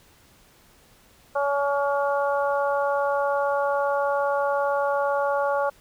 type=harmonic tone; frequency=282.4 Hz; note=C#4; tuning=32 cents sharp; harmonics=2 / 3 / 4 / 5; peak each=-23 / -27 / -29 / -31 dBFS; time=1.35-5.7 s; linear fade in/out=10 ms; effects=pink hiss -56 dBFS RMS until 5.8 s